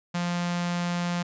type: tone with notch filter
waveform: sawtooth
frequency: 174.61 Hz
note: F3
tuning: in tune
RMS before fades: -28 dBFS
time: 0.14-1.23 s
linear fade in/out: 10 ms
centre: 370 Hz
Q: 1.1
effects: resampled to 16000 Hz